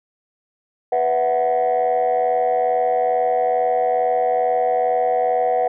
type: chord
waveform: sine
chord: B suspended fourth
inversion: none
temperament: just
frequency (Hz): 493.9 / 658.5 / 740.8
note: B4 / E5 / F#5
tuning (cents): 0 / -2 / +2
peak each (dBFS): -19 / -21 / -17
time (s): 0.92-5.68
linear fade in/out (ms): 5
effects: tanh soft clip ceiling -11 dBFS